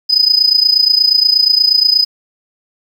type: tone with amplitude modulation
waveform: sine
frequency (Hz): 5000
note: D#8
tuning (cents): +8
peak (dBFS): -3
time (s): 0.09-2.05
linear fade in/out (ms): 20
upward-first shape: sine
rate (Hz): 28.4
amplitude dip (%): 85
effects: tanh soft clip ceiling -2 dBFS + 7-bit